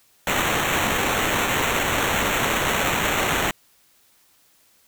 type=noise with sample-and-hold; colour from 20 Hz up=white; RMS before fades=-22 dBFS; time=0.27-3.51 s; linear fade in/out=2 ms; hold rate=4900 Hz; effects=white hiss -59 dBFS RMS until 4.87 s